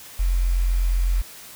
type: tone with quantisation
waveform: sine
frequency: 44.04 Hz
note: F1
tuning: 15 cents sharp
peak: -17 dBFS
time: 0.19-1.22 s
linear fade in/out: 10 ms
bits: 7
effects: white hiss -42 dBFS RMS until 1.55 s